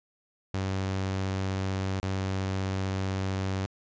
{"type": "tone with dropouts", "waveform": "sawtooth", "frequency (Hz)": 95.6, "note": "G2", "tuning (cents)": -43, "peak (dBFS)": -24, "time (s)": [0.54, 3.66], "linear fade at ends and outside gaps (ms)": 0, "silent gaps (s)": [1.999, 2.03], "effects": ["resampled to 16000 Hz"]}